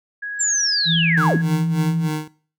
sine tone, 1661.2 Hz, G#6, in tune, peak -25 dBFS, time 0.22-1.42 s, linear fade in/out 10 ms
sine linear sweep, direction down, 7490 to 115 Hz, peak -17 dBFS, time 0.39-1.38 s, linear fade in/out 20 ms
sine tone with vibrato, 165.4 Hz, E3, 6 cents sharp, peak -18 dBFS, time 0.85-2.1 s, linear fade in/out 50 ms, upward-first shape triangle, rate 11 Hz, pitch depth 10 cents each way
25% pulse tone with tremolo, 154 Hz, D#3, 17 cents flat, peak -17 dBFS, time 1.17-2.28 s, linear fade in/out 5 ms, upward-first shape sine, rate 3.4 Hz, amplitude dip 85%
effects noise-tail reverb RT60 0.4 s tail -17 dB re dry

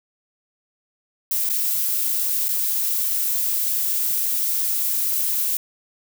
violet noise with dropouts, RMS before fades -22 dBFS, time 1.31-5.57 s, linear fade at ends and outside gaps 2 ms, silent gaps 1.491-1.497 / 2.484-2.489 s, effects none

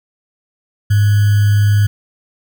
sine tone with sample-and-hold, 103 Hz, G#2, 14 cents flat, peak -8 dBFS, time 0.9-1.87 s, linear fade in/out 10 ms, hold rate 1575 Hz, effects none

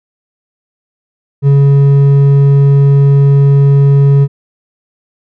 sine tone with hard clipping, 140 Hz, C#3, 18 cents sharp, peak -5 dBFS, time 1.42-4.28 s, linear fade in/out 50 ms, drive 5 dB, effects none

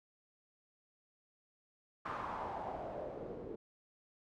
white noise with low-pass filter sweep, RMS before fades -43 dBFS, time 2.05-3.56 s, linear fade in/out 10 ms, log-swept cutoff 1200 to 390 Hz, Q 3.3, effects none

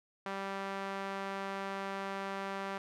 sawtooth tone with band-pass filter, 195.5 Hz, G3, 4 cents flat, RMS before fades -39 dBFS, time 0.26-2.78 s, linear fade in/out 2 ms, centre 1200 Hz, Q 0.82, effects none

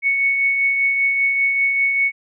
sine tone with tremolo, 2217 Hz, C#7, in tune, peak -13 dBFS, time 0.02-2.12 s, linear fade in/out 50 ms, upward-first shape triangle, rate 5.1 Hz, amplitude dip 40%, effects none

